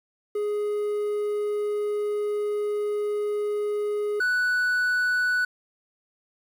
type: tone pair in turn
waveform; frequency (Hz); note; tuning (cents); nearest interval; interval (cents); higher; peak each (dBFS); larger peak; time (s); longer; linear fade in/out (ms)
triangle; 416.2 / 1483.2; G#4 / F#6; +4 / +4; octave + minor seventh; 2200; second; -22 / -19; second; 0.35-4.2 / 4.2-5.45; first; 5
effects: 9-bit